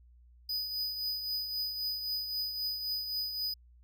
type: tone with tremolo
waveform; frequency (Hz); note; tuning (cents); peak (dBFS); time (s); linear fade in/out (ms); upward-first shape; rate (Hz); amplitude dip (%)
square; 4978; D#8; 0; -31; 0.49-3.54; 5; triangle; 3.8; 55
effects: added 60 Hz sine -56 dBFS peak until 3.83 s